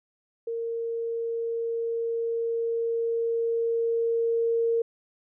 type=tone with level ramp; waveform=sine; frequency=461.2 Hz; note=A#4; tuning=19 cents flat; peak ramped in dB=-28 to -21 dBFS; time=0.47-4.82 s; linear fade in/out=5 ms; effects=none